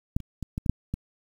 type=clicks; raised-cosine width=5 ms; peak=-12 / -27 / -20 / -17 / -16 / -6 / -16 dBFS; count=7; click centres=0.165 / 0.203 / 0.427 / 0.579 / 0.662 / 0.696 / 0.94 s; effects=8-bit